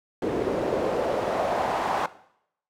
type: noise with band-pass filter sweep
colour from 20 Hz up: pink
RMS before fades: -26 dBFS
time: 0.22-2.06 s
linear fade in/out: 2 ms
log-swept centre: 370 to 890 Hz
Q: 2.4
effects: noise-tail reverb RT60 0.7 s tail -17 dB re dry